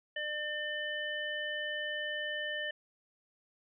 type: harmonic tone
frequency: 600 Hz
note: D5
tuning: 37 cents sharp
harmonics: 1 / 3 / 5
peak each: -41 / -36 / -40 dBFS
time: 0.16-2.71 s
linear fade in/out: 5 ms
effects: none